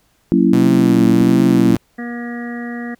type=chord; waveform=sine; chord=F# dominant seventh; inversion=none; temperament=just; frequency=185 / 231.2 / 277.5 / 333 Hz; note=F#3 / A#3 / C#4 / E4; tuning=0 / -14 / +2 / +18 cents; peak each=-15 dBFS; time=0.32-1.75 s; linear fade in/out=0 ms
type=tone with vibrato; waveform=sawtooth; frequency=123.47 Hz; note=B2; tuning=in tune; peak=-15 dBFS; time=0.53-1.77 s; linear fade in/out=0 ms; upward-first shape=triangle; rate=1.4 Hz; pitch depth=120 cents each way
type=clicks; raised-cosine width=3 ms; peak=-17 dBFS; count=2; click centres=1.213 / 1.713 s
type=harmonic tone; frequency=238.7 Hz; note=A#3; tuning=41 cents sharp; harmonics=1 / 2 / 3 / 5 / 6 / 7 / 8; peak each=-24 / -34 / -35 / -41 / -44 / -36 / -33 dBFS; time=1.98-2.95 s; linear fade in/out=10 ms
effects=pink hiss -59 dBFS RMS until 2.99 s